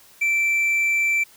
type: tone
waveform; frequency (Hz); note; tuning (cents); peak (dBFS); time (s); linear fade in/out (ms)
triangle; 2337; D7; -9; -16; 0.21-1.24; 10
effects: white hiss -51 dBFS RMS until 1.36 s